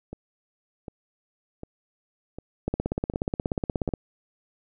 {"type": "two click trains", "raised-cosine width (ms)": 2, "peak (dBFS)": [-12, -23], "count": [22, 6], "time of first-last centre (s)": [[2.68, 3.937], [0.13, 3.889]], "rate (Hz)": [16.7, 1.33], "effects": []}